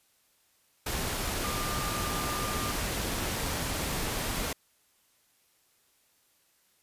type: tone in noise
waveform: sine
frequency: 1200 Hz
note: D6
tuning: 37 cents sharp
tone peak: -36 dBFS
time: 1.44-2.72 s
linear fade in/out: 5 ms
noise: pink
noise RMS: -32 dBFS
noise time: 0.86-4.53 s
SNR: -7 dB
effects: white hiss -68 dBFS RMS until 6.82 s + resampled to 32000 Hz